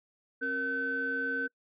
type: tone cluster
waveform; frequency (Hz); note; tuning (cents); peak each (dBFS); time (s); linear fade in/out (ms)
sine; 269.3 / 467.9 / 1524; C#4 / A#4 / G6; -50 / +6 / -49; -37 / -37 / -30; 0.41-1.48; 20
effects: noise-tail reverb RT60 0.1 s tail -25 dB re dry + tanh soft clip ceiling -22 dBFS